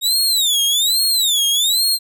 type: tone with vibrato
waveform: sawtooth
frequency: 3729 Hz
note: A#7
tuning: in tune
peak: -11 dBFS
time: 0.01-1.99 s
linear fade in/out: 50 ms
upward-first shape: sine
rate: 1.2 Hz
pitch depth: 240 cents each way
effects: none